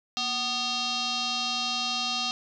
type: tone with frequency modulation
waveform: sine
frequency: 237.9 Hz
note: A#3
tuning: 35 cents sharp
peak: -26 dBFS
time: 0.17-2.31 s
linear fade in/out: 0 ms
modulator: 992 Hz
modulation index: 5
effects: none